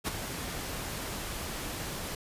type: noise with ADSR envelope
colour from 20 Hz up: pink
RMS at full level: -29 dBFS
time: 0.04-2.15 s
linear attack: 36 ms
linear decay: 14 ms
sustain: -8 dB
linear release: 4 ms
effects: resampled to 32000 Hz